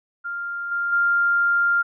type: tone with level steps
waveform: sine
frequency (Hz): 1396.9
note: F6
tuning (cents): 0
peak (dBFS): -26 / -21 / -16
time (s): 0.24-1.83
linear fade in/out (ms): 20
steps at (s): 0.71 / 0.92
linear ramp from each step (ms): 10
effects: none